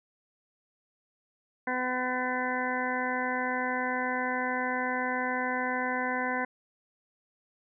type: harmonic tone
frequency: 252.7 Hz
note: B3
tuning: 40 cents sharp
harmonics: 1 / 2 / 3 / 4 / 6 / 7 / 8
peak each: -35 / -36 / -35 / -35 / -35 / -36 / -37 dBFS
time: 1.67-6.45 s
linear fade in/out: 5 ms
effects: none